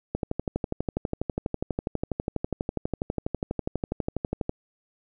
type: click train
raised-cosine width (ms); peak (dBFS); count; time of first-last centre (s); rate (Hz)
2; -13; 54; 0.15-4.494; 12.2
effects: none